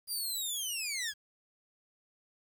15% pulse linear sweep, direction down, 4848 to 1600 Hz, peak -27 dBFS, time 0.07-1.14 s, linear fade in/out 50 ms, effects 10-bit

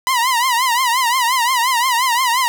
sawtooth tone with vibrato, 987.8 Hz, B5, in tune, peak -10 dBFS, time 0.07-2.48 s, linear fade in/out 0 ms, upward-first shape triangle, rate 5.7 Hz, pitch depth 150 cents each way, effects none

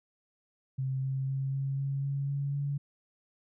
sine tone with pitch steps, 132.5 / 133.81 / 135.13 / 136.46 / 137.81 / 139.17 / 140.54 / 141.93 Hz, C3 / C3 / C#3 / C#3 / C#3 / C#3 / C#3 / C#3, +22 / +39 / -44 / -27 / -10 / +7 / +24 / +41 cents, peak -29 dBFS, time 0.78-2.78 s, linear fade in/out 10 ms, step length 250 ms, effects none

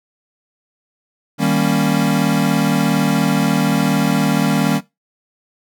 square chord, Eb dominant seventh, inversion none, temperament equal, 155.56 / 196 / 233.1 / 277.2 Hz, Eb3 / G3 / Bb3 / Db4, 0 / 0 / 0 / 0 cents, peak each -20 dBFS, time 1.38-4.81 s, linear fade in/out 50 ms, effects noise-tail reverb RT60 0.2 s tail -18 dB re dry

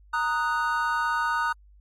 triangle chord, D# minor, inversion second, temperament equal with one note detuned, 929.6 / 1244.5 / 1480 Hz, A#5 / D#6 / F#6, -5 / 0 / 0 cents, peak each -26 dBFS, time 0.13-1.53 s, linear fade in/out 10 ms, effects added 50 Hz sine -51 dBFS peak until 1.8 s + AAC 64 kbps

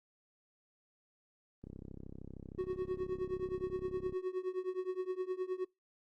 click train, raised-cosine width 3 ms, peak -34 dBFS, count 83, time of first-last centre 1.64-4.125 s, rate 33 Hz
triangle tone with tremolo, 370 Hz, F#4, in tune, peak -29 dBFS, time 2.58-5.65 s, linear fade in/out 10 ms, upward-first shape triangle, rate 9.6 Hz, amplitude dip 95%
effects noise-tail reverb RT60 0.2 s tail -25 dB re dry + Opus 24 kbps

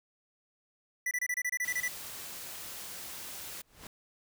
square tone bursts, 1975.5 Hz, B6, in tune, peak -30 dBFS, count 11, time 1.06-1.881 s, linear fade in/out 5 ms, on 51 ms, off 26 ms
white noise, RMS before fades -43 dBFS, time 1.64-3.62 s, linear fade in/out 10 ms
pink noise with exponential growth, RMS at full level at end -43 dBFS, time 3.57-3.87 s, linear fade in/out 2 ms, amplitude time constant 64 ms
effects none

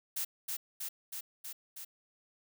blue noise with echo, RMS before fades -35 dBFS, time 0.16-0.25 s, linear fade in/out 10 ms, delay 320 ms, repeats 5, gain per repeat -2 dB, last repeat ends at 1.85 s, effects none

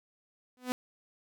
sawtooth tone with exponential growth, 251 Hz, B3, 28 cents sharp, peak -22 dBFS, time 0.57-0.72 s, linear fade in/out 0 ms, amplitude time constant 31 ms, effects none

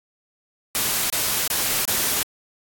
white noise bursts, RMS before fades -22 dBFS, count 4, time 0.75-2.228 s, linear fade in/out 0 ms, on 350 ms, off 26 ms, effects AAC 64 kbps

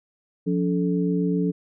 sine tone cluster, 176.9 / 284.7 / 434.5 Hz, F3 / C#4 / A4, +23 / +46 / -22 cents, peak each -22 / -25 / -28 dBFS, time 0.46-1.52 s, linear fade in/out 20 ms, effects none

